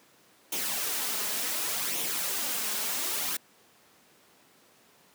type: noise with flanger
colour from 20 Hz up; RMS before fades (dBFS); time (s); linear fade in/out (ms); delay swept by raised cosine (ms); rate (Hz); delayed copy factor
white; -31; 0.52-3.37; 5; 0.31 to 4.81; 0.68; +0.5
effects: pink hiss -60 dBFS RMS until 5.14 s + high-pass 200 Hz 12 dB/octave